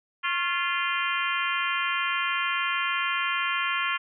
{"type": "harmonic tone with a mistuned harmonic", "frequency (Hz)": 346.5, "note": "F4", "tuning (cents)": -14, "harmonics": [3, 4, 5, 6, 7, 8, 9], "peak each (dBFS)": [-30, -31, -32, -33, -33, -34, -35], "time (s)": [0.23, 3.98], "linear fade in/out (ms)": 20, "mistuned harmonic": 3, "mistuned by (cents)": 70, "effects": []}